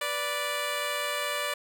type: tone pair together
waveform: 10% pulse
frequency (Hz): 491.2 / 585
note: B4 / D5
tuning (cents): -9 / -7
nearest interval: minor third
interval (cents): 302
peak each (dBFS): -28 / -21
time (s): 0.01-1.54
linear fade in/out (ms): 5
effects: none